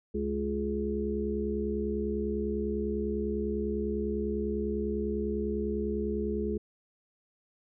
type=harmonic tone; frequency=70 Hz; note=C#2; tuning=18 cents sharp; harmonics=1 / 3 / 5 / 6; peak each=-36 / -33 / -35 / -33 dBFS; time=0.14-6.58 s; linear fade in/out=10 ms; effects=none